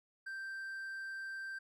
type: tone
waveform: triangle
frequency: 1568 Hz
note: G6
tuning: in tune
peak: -39 dBFS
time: 0.26-1.59 s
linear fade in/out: 10 ms
effects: none